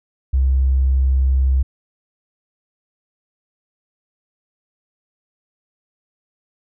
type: tone with tanh clipping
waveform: triangle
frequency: 65.9 Hz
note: C2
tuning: 13 cents sharp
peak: -12 dBFS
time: 0.33-1.63 s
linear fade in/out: 10 ms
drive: 3 dB
effects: none